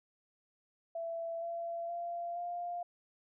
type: tone with pitch steps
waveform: sine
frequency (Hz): 667 / 677.9 / 688.9 / 700.2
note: E5 / E5 / F5 / F5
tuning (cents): +20 / +48 / -24 / +4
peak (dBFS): -36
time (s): 0.95-2.83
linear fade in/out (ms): 5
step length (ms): 470
effects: none